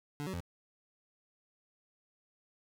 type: tone with pitch steps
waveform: 25% pulse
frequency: 146.1 / 189 / 86.4 Hz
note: D3 / F#3 / F2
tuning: -9 / +37 / -18 cents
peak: -33 dBFS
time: 0.2-0.404 s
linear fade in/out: 0 ms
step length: 68 ms
effects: none